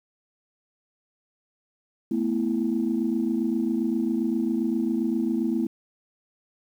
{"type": "chord", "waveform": "sine", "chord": "A suspended second", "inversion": "none", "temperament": "just", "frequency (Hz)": [220, 247.5, 330], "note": ["A3", "B3", "E4"], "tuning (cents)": [0, 4, 2], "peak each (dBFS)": [-26, -26, -26], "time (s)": [2.11, 5.67], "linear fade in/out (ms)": 5, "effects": ["tanh soft clip ceiling -14 dBFS", "9-bit"]}